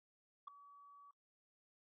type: tone with ADSR envelope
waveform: sine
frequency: 1140 Hz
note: C#6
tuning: 48 cents sharp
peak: -40 dBFS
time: 0.47-1.11 s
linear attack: 10 ms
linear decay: 3 ms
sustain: -18 dB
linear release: 3 ms
effects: noise-tail reverb RT60 0.1 s tail -22 dB re dry + tanh soft clip ceiling -42 dBFS